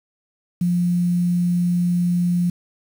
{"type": "tone with quantisation", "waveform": "sine", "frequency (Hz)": 175.8, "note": "F3", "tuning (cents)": 12, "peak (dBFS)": -16, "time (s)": [0.61, 2.5], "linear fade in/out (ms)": 5, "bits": 7, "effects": []}